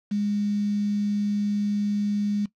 sine tone with quantisation, 205.7 Hz, G#3, 16 cents flat, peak -22 dBFS, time 0.11-2.46 s, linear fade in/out 10 ms, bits 7, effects noise-tail reverb RT60 0.1 s tail -18 dB re dry + low-pass 5000 Hz 12 dB/octave

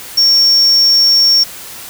triangle tone, 5500 Hz, F8, 27 cents flat, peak -5 dBFS, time 0.17-1.44 s, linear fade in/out 10 ms, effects white hiss -30 dBFS RMS until 1.89 s

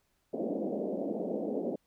pink band-pass noise, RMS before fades -34 dBFS, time 0.33-1.76 s, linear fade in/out 10 ms, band 200 to 650 Hz, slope 48 dB/octave, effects pink hiss -75 dBFS RMS until 1.86 s

